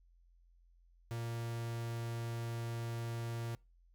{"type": "tone", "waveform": "45% pulse", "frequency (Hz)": 116.54, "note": "A#2", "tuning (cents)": 0, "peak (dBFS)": -38, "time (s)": [1.11, 3.55], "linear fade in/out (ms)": 0, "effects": ["noise-tail reverb RT60 0.3 s tail -25 dB re dry", "added 43 Hz sine -63 dBFS peak until 3.94 s"]}